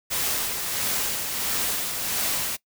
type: noise with tremolo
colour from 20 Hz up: white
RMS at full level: -25 dBFS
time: 0.1-2.57 s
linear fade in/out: 20 ms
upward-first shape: sine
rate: 1.5 Hz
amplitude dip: 40%
effects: noise-tail reverb RT60 0.1 s tail -21 dB re dry